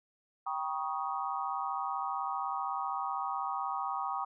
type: chord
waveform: sine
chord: Eb dominant seventh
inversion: first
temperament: equal with one note detuned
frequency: 784 / 956.3 / 1108.7 / 1244.5 Hz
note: G5 / Bb5 / Db6 / Eb6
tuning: 0 / +44 / 0 / 0 cents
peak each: -37 / -38 / -38 / -38 dBFS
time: 0.46-4.25 s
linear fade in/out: 10 ms
effects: none

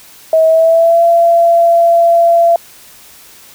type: tone with pitch glide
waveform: sine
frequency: 642 to 678.6 Hz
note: E5 to F5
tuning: -46 to -50 cents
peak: -5 dBFS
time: 0.33-2.56 s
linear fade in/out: 2 ms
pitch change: +96 cents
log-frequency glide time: 0.46-1.03 s
effects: white hiss -39 dBFS RMS until 3.54 s

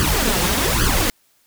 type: noise with flanger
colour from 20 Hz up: pink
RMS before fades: -18 dBFS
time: 0-1.1 s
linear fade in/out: 0 ms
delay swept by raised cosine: 0.64 to 5.64 ms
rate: 1.2 Hz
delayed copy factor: +0.85
effects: white hiss -60 dBFS RMS until 1.46 s

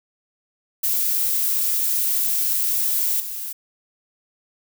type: noise with level steps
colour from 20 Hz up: violet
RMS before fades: -21 / -30 dBFS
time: 0.83-3.53 s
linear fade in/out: 10 ms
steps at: 3.2 s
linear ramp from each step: 2 ms
effects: none

